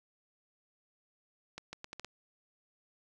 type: accelerating click train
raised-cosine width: 0.2 ms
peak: -25 dBFS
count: 6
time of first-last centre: 1.58-2.047 s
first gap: 150 ms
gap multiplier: 0.76
effects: none